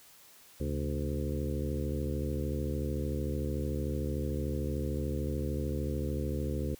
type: harmonic tone with a mistuned harmonic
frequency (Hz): 73.42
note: D2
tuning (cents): 0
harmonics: 1 / 2 / 3 / 4 / 5 / 6 / 7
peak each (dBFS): -34 / -37 / -39 / -40 / -41 / -42 / -42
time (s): 0.6-6.75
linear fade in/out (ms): 5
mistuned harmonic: 2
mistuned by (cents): -120
effects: white hiss -57 dBFS RMS until 6.79 s